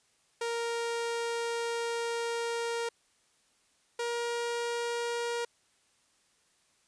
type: tone pair in turn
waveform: sawtooth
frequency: 466.6 / 472.8 Hz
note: A#4 / A#4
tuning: +2 / +24 cents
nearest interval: unison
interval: 22 cents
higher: second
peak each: -27 dBFS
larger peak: neither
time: 0.41-2.89 / 3.99-5.45 s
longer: first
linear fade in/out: 5 ms
effects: white hiss -69 dBFS RMS until 6.87 s + resampled to 22050 Hz